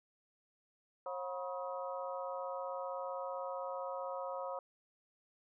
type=harmonic tone with a mistuned harmonic; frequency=180.3 Hz; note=F#3; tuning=45 cents flat; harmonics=3 / 4 / 5 / 6 / 7; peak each=-41 / -46 / -45 / -50 / -47 dBFS; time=1.06-4.59 s; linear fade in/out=2 ms; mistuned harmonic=5; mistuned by=+120 cents; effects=none